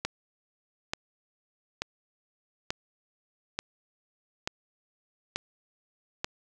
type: click train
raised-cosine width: 0.2 ms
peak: -12 dBFS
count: 8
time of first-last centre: 0.05-6.245 s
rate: 1.13 Hz
effects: none